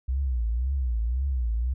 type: tone with vibrato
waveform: sine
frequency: 61.74 Hz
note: B1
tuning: in tune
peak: -23 dBFS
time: 0.08-1.74 s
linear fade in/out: 10 ms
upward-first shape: triangle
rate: 1.9 Hz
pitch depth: 220 cents each way
effects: none